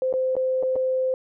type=tone with dropouts; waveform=sine; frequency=518 Hz; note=C5; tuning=17 cents flat; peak=-20 dBFS; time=0.02-1.14 s; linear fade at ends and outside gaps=1 ms; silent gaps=0.127-0.138 / 0.354-0.366 / 0.627-0.633 / 0.757-0.762 s; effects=none